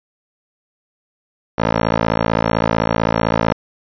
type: tone with band-pass filter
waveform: 15% pulse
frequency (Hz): 55.7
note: A1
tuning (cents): +22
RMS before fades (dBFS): -17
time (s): 1.58-3.53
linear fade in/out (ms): 5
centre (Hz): 780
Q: 0.7
effects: resampled to 11025 Hz